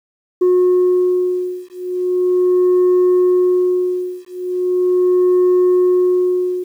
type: beating tone pair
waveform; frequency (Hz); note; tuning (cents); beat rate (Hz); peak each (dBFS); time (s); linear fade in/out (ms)
sine; 362.4 / 362.79; F#4 / F#4; -36 / -34; 0.39; -13; 0.41-6.64; 10
effects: tanh soft clip ceiling -8 dBFS + 8-bit